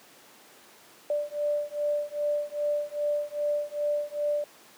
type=beating tone pair; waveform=sine; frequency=587.3 / 589.8 Hz; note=D5 / D5; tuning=0 / +7 cents; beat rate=2.5 Hz; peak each=-29 dBFS; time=1.1-4.44 s; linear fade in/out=2 ms; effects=pink hiss -53 dBFS RMS until 4.77 s + high-pass 300 Hz 12 dB/octave